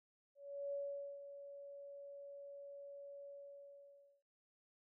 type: tone with ADSR envelope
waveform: sine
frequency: 564 Hz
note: C#5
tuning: 30 cents sharp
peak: -39 dBFS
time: 0.35-4.23 s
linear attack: 380 ms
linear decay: 460 ms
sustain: -11 dB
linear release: 960 ms
effects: none